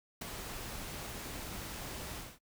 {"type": "noise with ADSR envelope", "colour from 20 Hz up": "pink", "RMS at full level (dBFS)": -37, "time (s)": [0.21, 2.39], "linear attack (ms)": 9, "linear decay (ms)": 6, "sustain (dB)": -6, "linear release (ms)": 220, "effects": ["noise-tail reverb RT60 0.1 s tail -25 dB re dry"]}